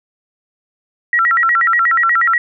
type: tone with vibrato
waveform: sine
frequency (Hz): 1607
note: G6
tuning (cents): +43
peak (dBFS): -10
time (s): 1.13-2.38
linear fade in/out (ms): 2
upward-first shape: square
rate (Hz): 8.3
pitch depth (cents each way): 300
effects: none